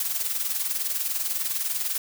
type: noise with tremolo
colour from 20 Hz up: blue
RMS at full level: -25 dBFS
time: 0-1.98 s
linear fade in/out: 2 ms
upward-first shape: sine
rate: 20 Hz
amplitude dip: 60%
effects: none